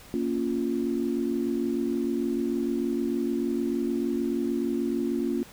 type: chord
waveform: sine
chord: Bb minor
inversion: none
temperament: just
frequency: 233.1 / 279.7 / 349.6 Hz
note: Bb3 / Db4 / F4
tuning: 0 / +16 / +2 cents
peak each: -29 dBFS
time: 0.14-5.43 s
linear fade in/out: 0 ms
effects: pink hiss -49 dBFS RMS until 5.52 s